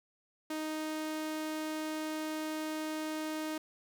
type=tone; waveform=sawtooth; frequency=311.1 Hz; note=D#4; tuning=in tune; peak=-31 dBFS; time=0.5-3.58 s; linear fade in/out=5 ms; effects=none